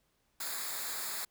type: noise with comb filter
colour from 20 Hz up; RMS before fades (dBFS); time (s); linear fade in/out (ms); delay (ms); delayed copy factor
white; -38; 0.4-1.25; 5; 0.34; -0.75
effects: pink hiss -75 dBFS RMS until 1.3 s